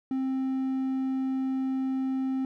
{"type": "tone", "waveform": "triangle", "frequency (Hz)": 263.8, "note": "C4", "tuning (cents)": 14, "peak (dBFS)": -24, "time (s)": [0.11, 2.45], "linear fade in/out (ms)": 2, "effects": []}